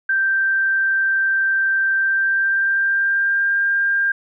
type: tone with pitch glide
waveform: sine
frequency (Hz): 1568 to 1599.1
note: G6 to G6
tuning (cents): 0 to +34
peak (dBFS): -15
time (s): 0.09-4.12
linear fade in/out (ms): 5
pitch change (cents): +34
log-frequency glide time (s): 1.97-3.56
effects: none